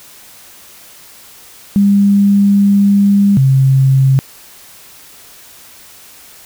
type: tone pair in turn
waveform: sine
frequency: 200.6 / 133.88 Hz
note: G3 / C3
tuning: +40 / +40 cents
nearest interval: perfect fifth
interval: 700 cents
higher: first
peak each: -6 dBFS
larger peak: neither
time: 1.76-3.37 / 3.37-4.19 s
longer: first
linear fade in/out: 0 ms
effects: white hiss -39 dBFS RMS until 6.45 s